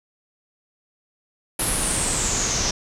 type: noise with low-pass filter sweep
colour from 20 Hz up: pink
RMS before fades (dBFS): -23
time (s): 1.59-2.71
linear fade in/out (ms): 5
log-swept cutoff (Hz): 11000 to 5700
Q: 7.1
effects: none